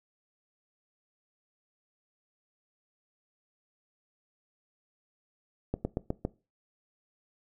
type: slowing click train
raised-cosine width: 2 ms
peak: -16 dBFS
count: 5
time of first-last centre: 5.74-6.251 s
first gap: 110 ms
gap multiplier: 1.1
effects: noise-tail reverb RT60 0.3 s tail -20 dB re dry